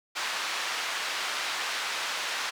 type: band-pass noise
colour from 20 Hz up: pink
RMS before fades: -32 dBFS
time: 0.15-2.51 s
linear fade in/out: 20 ms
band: 1100 to 5100 Hz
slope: 12 dB/octave
effects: none